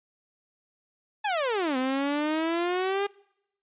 sawtooth exponential two-way sweep, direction down then up, 880 to 254.1 to 407.5 Hz, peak -21 dBFS, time 1.24-3.07 s, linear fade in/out 10 ms, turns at 1.77 s, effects noise-tail reverb RT60 0.8 s tail -25 dB re dry + resampled to 8000 Hz

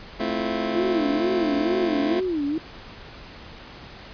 25% pulse chord, F major seventh, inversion first, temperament just, 218.3 / 261.9 / 327.4 / 349.2 Hz, A3 / C4 / E4 / F4, -13 / +2 / -12 / 0 cents, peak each -25 / -27 / -27 / -26 dBFS, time 0.19-2.21 s, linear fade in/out 20 ms
sine tone with vibrato, 325.5 Hz, E4, 22 cents flat, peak -22 dBFS, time 0.75-2.58 s, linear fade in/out 2 ms, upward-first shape sine, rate 2.2 Hz, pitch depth 240 cents each way
effects pink hiss -42 dBFS RMS until 4.13 s + resampled to 11025 Hz

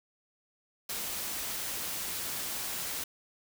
white noise, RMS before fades -36 dBFS, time 0.89-3.04 s, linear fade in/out 5 ms, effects none

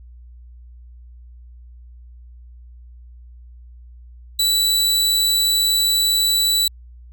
sawtooth tone, 3951 Hz, B7, in tune, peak -12 dBFS, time 4.39-6.68 s, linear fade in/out 5 ms, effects added 60 Hz sine -39 dBFS peak until 7.12 s

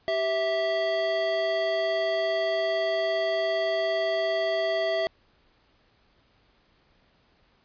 square tone pair together, 389.5 / 655 Hz, G4 / E5, -11 / -11 cents, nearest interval major sixth, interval 900 cents, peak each -33 / -25 dBFS, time 0.08-5.07 s, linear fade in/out 0 ms, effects pink hiss -64 dBFS RMS until 7.64 s + resampled to 11025 Hz

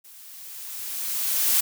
blue noise with level ramp, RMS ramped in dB -48 to -19 dBFS, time 0.04-1.61 s, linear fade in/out 10 ms, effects none

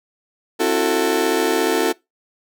35% pulse chord, F# half-diminished seventh, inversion second, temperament just, 266.4 / 333 / 370 / 444 Hz, C4 / E4 / F#4 / A4, +31 / +18 / 0 / +16 cents, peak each -24 / -20 / -20 / -18 dBFS, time 0.59-1.93 s, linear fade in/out 20 ms, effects noise-tail reverb RT60 0.2 s tail -23 dB re dry

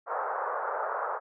white band-pass noise, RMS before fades -32 dBFS, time 0.06-1.2 s, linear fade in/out 50 ms, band 460 to 1400 Hz, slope 48 dB/octave, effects none

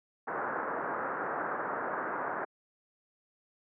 white low-pass noise, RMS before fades -34 dBFS, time 0.27-2.45 s, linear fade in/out 10 ms, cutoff 1600 Hz, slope 48 dB/octave, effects high-pass 300 Hz 12 dB/octave

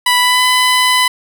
15% pulse tone with pitch glide, 987.8 to 1004.5 Hz, B5 to B5, 0 to +29 cents, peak -3 dBFS, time 0.06-1.08 s, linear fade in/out 5 ms, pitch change +29 cents, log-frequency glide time 0.19-0.44 s, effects none

